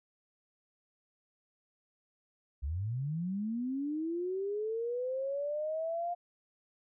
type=linear sweep; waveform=sine; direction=up; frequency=63 to 706 Hz; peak=-32 dBFS; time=2.62-6.15 s; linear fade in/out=20 ms; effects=none